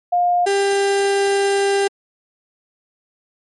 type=tone pair in turn; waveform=sine / 35% pulse; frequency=708 / 397.4 Hz; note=F5 / G4; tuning=+23 / +24 cents; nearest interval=minor seventh; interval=999 cents; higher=first; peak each=-13 dBFS; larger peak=neither; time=0.12-0.46 / 0.46-1.88 s; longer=second; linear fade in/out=10 ms; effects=MP3 48 kbps